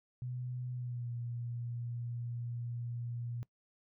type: tone with pitch glide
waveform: sine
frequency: 124.7 to 119.28 Hz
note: B2 to A#2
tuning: +17 to +40 cents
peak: -37 dBFS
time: 0.22-3.43 s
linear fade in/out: 0 ms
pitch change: -77 cents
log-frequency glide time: 0.73-1.11 s
effects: noise-tail reverb RT60 0.1 s tail -21 dB re dry